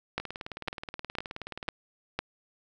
two click trains, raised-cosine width 0.3 ms, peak -21 / -13 dBFS, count 29 / 5, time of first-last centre 0.2-1.681 / 0.18-2.19 s, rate 18.9 / 1.99 Hz, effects none

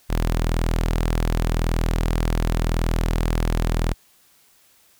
sawtooth tone, 40.9 Hz, E1, 13 cents flat, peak -15 dBFS, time 0.09-3.94 s, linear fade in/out 20 ms, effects white hiss -57 dBFS RMS until 4.99 s

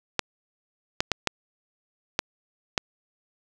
clicks, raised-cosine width 0.2 ms, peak -4 dBFS, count 6, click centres 0.193 / 1.005 / 1.117 / 1.273 / 2.191 / 2.778 s, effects 7-bit

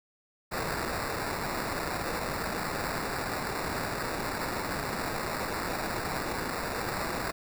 blue noise with sample-and-hold, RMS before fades -33 dBFS, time 0.51-7.32 s, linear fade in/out 20 ms, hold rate 3150 Hz, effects none

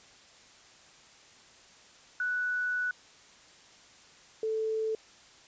sine tone pair in turn, 1480 / 440 Hz, F#6 / A4, 0 / 0 cents, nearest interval octave + major sixth, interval 2100 cents, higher first, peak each -28 dBFS, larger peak neither, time 2.2-2.91 / 4.43-4.95 s, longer first, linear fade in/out 2 ms, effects white hiss -56 dBFS RMS until 5.47 s + resampled to 16000 Hz

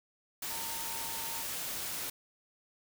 sine tone in noise, 913 Hz, A#5, 36 cents flat, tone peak -45 dBFS, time 0.5-1.43 s, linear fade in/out 5 ms, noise white, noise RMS -38 dBFS, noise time 0.42-2.1 s, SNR -10 dB, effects none

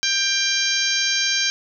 harmonic tone, 792 Hz, G5, 18 cents sharp, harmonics 2 / 3 / 4 / 5 / 6 / 7 / 8, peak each -26 / -26 / -26 / -26 / -26 / -26 / -26 dBFS, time 0.03-1.5 s, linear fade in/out 0 ms, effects none

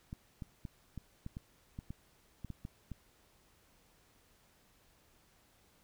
clicks, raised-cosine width 5 ms, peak -30 dBFS, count 12, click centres 0.129 / 0.422 / 0.652 / 0.977 / 1.264 / 1.369 / 1.789 / 1.905 / 2.447 / 2.503 / 2.651 / 2.917 s, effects pink hiss -68 dBFS RMS until 5.83 s

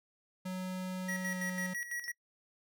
square tone with pitch glide, 185 to 183.4 Hz, F#3 to F#3, 0 to -15 cents, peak -37 dBFS, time 0.45-1.74 s, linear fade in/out 10 ms, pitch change -15 cents, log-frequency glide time 1.27-1.38 s
square tone with tremolo, 1919 Hz, A#6, 50 cents sharp, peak -36 dBFS, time 1.08-2.12 s, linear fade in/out 10 ms, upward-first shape square, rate 6 Hz, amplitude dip 65%
square tone with exponential decay, 5450 Hz, F8, 43 cents flat, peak -39 dBFS, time 2.04-2.12 s, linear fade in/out 0 ms, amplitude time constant 16 ms
effects noise-tail reverb RT60 0.1 s tail -25 dB re dry

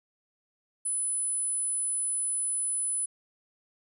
sine tone, 10020 Hz, D#9, 11 cents sharp, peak -27 dBFS, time 0.85-3.06 s, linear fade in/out 10 ms, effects none

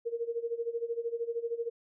sine tone with tremolo, 466.2 Hz, A#4, in tune, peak -28 dBFS, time 0.05-1.7 s, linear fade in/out 20 ms, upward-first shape sine, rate 13 Hz, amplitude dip 85%, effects none

